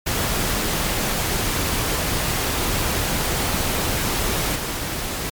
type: noise with level steps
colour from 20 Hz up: pink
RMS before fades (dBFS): -22 / -26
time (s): 0.06-5.3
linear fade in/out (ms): 10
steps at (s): 4.55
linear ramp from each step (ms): 10
effects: MP3 96 kbps